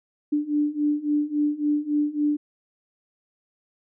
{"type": "beating tone pair", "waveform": "sine", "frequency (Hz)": [293.7, 297.3], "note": ["D4", "D4"], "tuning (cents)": [0, 21], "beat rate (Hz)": 3.6, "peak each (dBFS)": [-25, -23], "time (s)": [0.32, 2.37], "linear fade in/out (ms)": 10, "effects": []}